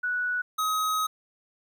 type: tone pair in turn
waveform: sine / square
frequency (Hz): 1474 / 1266.3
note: F#6 / D#6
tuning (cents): -7 / +30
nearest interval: minor third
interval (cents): 263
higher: first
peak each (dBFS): -25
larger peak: neither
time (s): 0.03-0.42 / 0.58-1.07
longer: second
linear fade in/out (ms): 10
effects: 11-bit